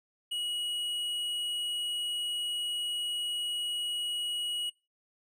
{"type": "tone with hard clipping", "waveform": "triangle", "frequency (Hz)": 2910, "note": "F#7", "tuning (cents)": -29, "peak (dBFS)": -33, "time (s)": [0.31, 4.7], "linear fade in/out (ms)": 10, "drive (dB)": 10, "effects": ["noise-tail reverb RT60 0.3 s tail -24 dB re dry"]}